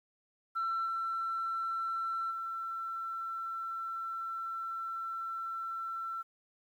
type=tone with level steps; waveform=sine; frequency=1344 Hz; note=E6; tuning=33 cents sharp; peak=-29 / -31 / -35 dBFS; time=0.55-6.23 s; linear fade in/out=20 ms; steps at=0.85 / 2.3 s; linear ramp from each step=20 ms; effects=tanh soft clip ceiling -28 dBFS + 11-bit